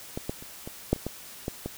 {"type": "clicks", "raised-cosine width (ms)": 2, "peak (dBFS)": [-18, -16, -30, -23, -8, -29, -17, -16, -18], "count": 9, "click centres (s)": [0.175, 0.295, 0.425, 0.675, 0.93, 0.962, 1.066, 1.481, 1.66], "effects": ["white hiss -45 dBFS RMS until 1.77 s"]}